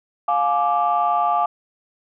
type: chord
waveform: sine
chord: D diminished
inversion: first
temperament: just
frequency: 704.8 / 845.8 / 1174.7 Hz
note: F5 / Ab5 / D6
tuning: +16 / +31 / 0 cents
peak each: -19 / -21 / -20 dBFS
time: 0.28-1.46 s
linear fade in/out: 5 ms
effects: tanh soft clip ceiling -9 dBFS